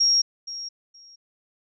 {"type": "tone with echo", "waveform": "sine", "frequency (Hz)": 5588, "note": "F8", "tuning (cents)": 0, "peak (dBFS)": -16, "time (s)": [0, 0.22], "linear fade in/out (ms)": 10, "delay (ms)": 470, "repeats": 2, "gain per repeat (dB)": -15, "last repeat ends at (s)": 1.16, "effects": []}